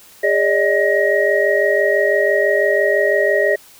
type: tone cluster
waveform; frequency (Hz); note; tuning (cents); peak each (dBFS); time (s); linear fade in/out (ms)
sine; 407.6 / 575 / 621 / 1887; G#4 / D5 / D#5 / A#6; -32 / -37 / -3 / +21; -18; 0.23-3.56; 10
effects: white hiss -45 dBFS RMS until 3.79 s